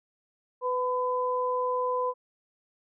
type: tone pair together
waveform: sine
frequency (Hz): 500 / 1007.8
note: B4 / B5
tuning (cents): +21 / +35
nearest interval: octave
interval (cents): 1214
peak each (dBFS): -28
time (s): 0.61-2.14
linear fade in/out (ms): 50
effects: none